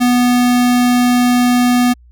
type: tone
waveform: square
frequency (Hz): 245.8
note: B3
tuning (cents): -8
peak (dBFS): -10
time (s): 0-1.94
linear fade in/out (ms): 20
effects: added 60 Hz sine -41 dBFS peak until 2.11 s